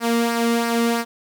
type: tone with flanger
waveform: sawtooth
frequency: 233.1 Hz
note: A#3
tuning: in tune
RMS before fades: -20 dBFS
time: 0-1.05 s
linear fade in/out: 50 ms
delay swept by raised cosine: 0.28 to 1.28 ms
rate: 3 Hz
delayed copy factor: -0.5
effects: none